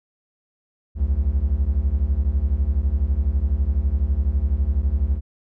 triangle beating tone pair, 61.74 / 73.74 Hz, B1 / D2, 0 / +8 cents, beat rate 12 Hz, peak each -19 / -18 dBFS, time 0.95-5.21 s, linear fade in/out 50 ms, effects none

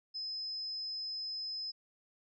sine tone, 5100 Hz, D#8, 42 cents sharp, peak -37 dBFS, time 0.14-1.72 s, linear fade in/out 20 ms, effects none

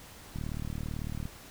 click train, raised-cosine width 5 ms, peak -24 dBFS, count 35, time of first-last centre 0.36-1.255 s, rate 38 Hz, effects pink hiss -50 dBFS RMS until 1.5 s

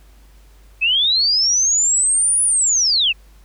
sine linear two-way sweep, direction up then down, 2513 to 9900 to 2513 Hz, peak -13 dBFS, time 0.81-3.13 s, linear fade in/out 20 ms, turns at 2.43 s, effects added 50 Hz sine -44 dBFS peak until 3.44 s + pink hiss -55 dBFS RMS until 3.44 s

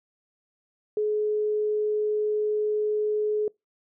sine tone, 423.8 Hz, G#4, 35 cents sharp, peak -22 dBFS, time 0.97-3.48 s, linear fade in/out 2 ms, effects noise-tail reverb RT60 0.2 s tail -25 dB re dry

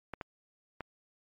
clicks, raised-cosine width 0.5 ms, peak -23 dBFS, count 3, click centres 0.137 / 0.212 / 0.807 s, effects MP3 48 kbps

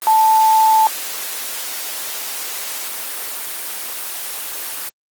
sine tone in noise, 880 Hz, A5, in tune, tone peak -9 dBFS, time 0.07-0.87 s, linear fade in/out 0 ms, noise white, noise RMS -26 dBFS, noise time 0.02-4.89 s, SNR +14 dB, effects high-pass 400 Hz 12 dB/octave + Opus 24 kbps

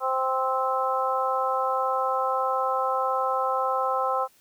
harmonic tone, 261.6 Hz, C4, in tune, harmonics 2 / 3 / 4 / 5, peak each -28 / -28 / -28 / -28 dBFS, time 0-4.28 s, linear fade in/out 50 ms, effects white hiss -60 dBFS RMS until 4.4 s

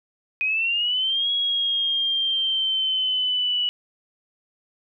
sine linear two-way sweep, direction up then down, 2489 to 3325 to 2941 Hz, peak -20 dBFS, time 0.41-3.69 s, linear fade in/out 0 ms, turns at 1.3 s, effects none

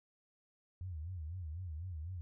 sine tone with vibrato, 84.3 Hz, E2, 39 cents sharp, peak -40 dBFS, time 0.81-2.21 s, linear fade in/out 0 ms, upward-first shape sine, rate 4 Hz, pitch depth 190 cents each way, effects none

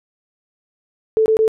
sine tone bursts, 439.9 Hz, A4, in tune, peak -11 dBFS, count 3, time 1.17-1.479 s, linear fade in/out 0 ms, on 89 ms, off 21 ms, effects none

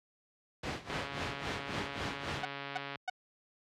pink noise with tremolo, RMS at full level -35 dBFS, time 0.63-2.43 s, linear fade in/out 5 ms, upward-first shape sine, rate 3.7 Hz, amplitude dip 85%
click train, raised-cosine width 0.3 ms, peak -24 dBFS, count 289, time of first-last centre 0.9-2.957 s, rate 140 Hz
sawtooth tone bursts, 740 Hz, F#5, in tune, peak -28 dBFS, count 3, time 2.43-3.099 s, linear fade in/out 5 ms, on 23 ms, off 300 ms
effects high-pass 80 Hz 12 dB/octave + low-pass 4000 Hz 12 dB/octave

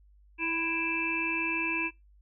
harmonic tone with a mistuned harmonic, 329.6 Hz, E4, in tune, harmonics 1 / 3 / 5 / 7 / 8, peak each -35 / -38 / -41 / -33 / -31 dBFS, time 0.38-1.91 s, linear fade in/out 50 ms, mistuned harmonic 7, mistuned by +41 cents, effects noise-tail reverb RT60 0.2 s tail -23 dB re dry + added 50 Hz sine -56 dBFS peak until 2.21 s

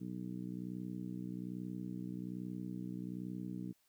harmonic tone, 61.2 Hz, B1, 15 cents flat, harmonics 2 / 3 / 4 / 5 / 6 / 7, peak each -49 / -43 / -47 / -47 / -60 / -60 dBFS, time 0-3.73 s, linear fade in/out 20 ms, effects white hiss -75 dBFS RMS until 3.88 s

